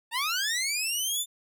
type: linear sweep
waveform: 15% pulse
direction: up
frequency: 880 to 3593 Hz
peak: -20 dBFS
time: 0.11-1.26 s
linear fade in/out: 50 ms
effects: none